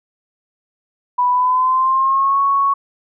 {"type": "tone with pitch glide", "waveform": "sine", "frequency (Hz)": [987.8, 1108.8], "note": ["B5", "C#6"], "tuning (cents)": [0, 0], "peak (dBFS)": -12, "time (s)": [1.18, 2.74], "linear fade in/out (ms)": 10, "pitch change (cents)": 200, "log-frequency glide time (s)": [1.3, 2.4], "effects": []}